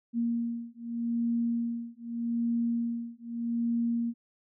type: beating tone pair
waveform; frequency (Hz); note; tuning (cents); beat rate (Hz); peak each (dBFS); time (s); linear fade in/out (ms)
sine; 233.7 / 234.52; A#3 / A#3; +5 / +11; 0.82; -31; 0.13-4.14; 50
effects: none